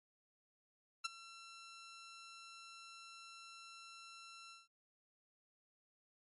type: tone with ADSR envelope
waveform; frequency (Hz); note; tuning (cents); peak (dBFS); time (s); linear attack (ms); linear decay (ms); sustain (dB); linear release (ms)
15% pulse; 1350; E6; +41; -28; 1.04-4.68; 14; 17; -19; 170
effects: MP3 48 kbps